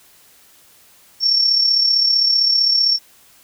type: tone with amplitude modulation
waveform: sine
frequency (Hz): 5460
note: F8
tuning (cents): -40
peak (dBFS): -10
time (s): 1.2-2.99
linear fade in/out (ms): 50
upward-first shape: sine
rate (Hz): 35.5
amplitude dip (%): 50
effects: white hiss -50 dBFS RMS until 3.43 s